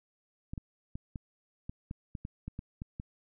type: clicks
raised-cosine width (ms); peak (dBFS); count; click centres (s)
5; -26; 12; 0.535 / 0.578 / 0.955 / 1.158 / 1.695 / 1.911 / 2.152 / 2.251 / 2.48 / 2.591 / 2.819 / 2.999
effects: none